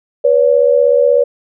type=tone pair together; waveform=sine; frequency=489.8 / 566.2 Hz; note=B4 / C#5; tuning=-14 / +37 cents; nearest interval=minor third; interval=251 cents; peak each=-10 dBFS; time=0.24-1.24 s; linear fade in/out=10 ms; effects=none